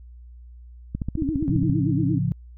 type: click train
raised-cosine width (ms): 5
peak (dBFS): -14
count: 12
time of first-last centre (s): 0.95-1.698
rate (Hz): 14.7
type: tone with vibrato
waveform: sine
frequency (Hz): 294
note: D4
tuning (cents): +2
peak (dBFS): -23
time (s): 1.17-2.19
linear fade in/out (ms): 10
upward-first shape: sine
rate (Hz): 8.7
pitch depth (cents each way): 170
type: chord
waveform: sine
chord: A augmented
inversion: none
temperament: equal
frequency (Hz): 110 / 138.59 / 174.61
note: A2 / C#3 / E#3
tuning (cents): 0 / 0 / 0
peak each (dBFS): -26 / -24 / -25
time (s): 1.48-2.32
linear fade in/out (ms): 0
effects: added 60 Hz sine -41 dBFS peak until 2.57 s